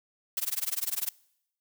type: noise with tremolo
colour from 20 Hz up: blue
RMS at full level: -28 dBFS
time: 0.37-1.09 s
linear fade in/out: 2 ms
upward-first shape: sine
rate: 20 Hz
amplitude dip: 100%
effects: noise-tail reverb RT60 0.8 s tail -24 dB re dry

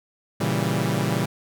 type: chord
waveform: sawtooth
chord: A# diminished seventh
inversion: none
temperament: equal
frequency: 116.54 / 138.59 / 164.81 / 196 Hz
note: A#2 / C#3 / E3 / G3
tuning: 0 / 0 / 0 / 0 cents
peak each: -23 dBFS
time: 0.4-1.26 s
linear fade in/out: 10 ms
effects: none

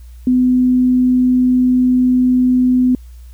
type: tone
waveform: sine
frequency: 252.1 Hz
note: B3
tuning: 36 cents sharp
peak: -9 dBFS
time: 0.27-2.95 s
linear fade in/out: 2 ms
effects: added 60 Hz sine -33 dBFS peak until 3.33 s + white hiss -54 dBFS RMS until 3.33 s

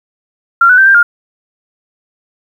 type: tone with pitch steps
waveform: sine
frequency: 1379 / 1487 / 1558 / 1585 / 1413 Hz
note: F6 / F#6 / G6 / G6 / F6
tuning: -22 / +8 / -11 / +19 / +20 cents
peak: -3 dBFS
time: 0.61-1.03 s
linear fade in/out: 5 ms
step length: 84 ms
effects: 7-bit

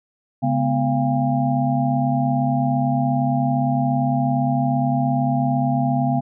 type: tone cluster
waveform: sine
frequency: 139.6 / 210.7 / 248.2 / 690 / 804 Hz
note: C#3 / G#3 / B3 / F5 / G5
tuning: +13 / +25 / +9 / -21 / +44 cents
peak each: -21 / -30 / -21 / -24 / -26 dBFS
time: 0.42-6.21 s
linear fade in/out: 20 ms
effects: none

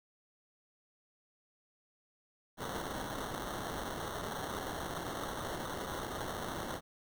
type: noise with sample-and-hold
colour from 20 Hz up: white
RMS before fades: -40 dBFS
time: 2.57-6.81 s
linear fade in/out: 50 ms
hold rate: 2450 Hz
effects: none

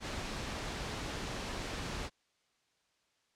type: noise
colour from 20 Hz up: pink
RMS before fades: -39 dBFS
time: 0-2.1 s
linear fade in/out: 50 ms
effects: white hiss -75 dBFS RMS until 3.35 s + low-pass 6000 Hz 12 dB/octave

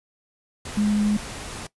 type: tone in noise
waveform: sine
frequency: 208.7 Hz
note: G#3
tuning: 9 cents sharp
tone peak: -18 dBFS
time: 0.77-1.17 s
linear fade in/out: 5 ms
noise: pink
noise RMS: -35 dBFS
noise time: 0.65-1.67 s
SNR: +14 dB
effects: noise-tail reverb RT60 0.1 s tail -18 dB re dry + resampled to 24000 Hz

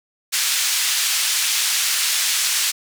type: band-pass noise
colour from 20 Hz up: white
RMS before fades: -20 dBFS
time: 0.32-2.72 s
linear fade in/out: 20 ms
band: 1900 to 8100 Hz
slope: 12 dB/octave
effects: none

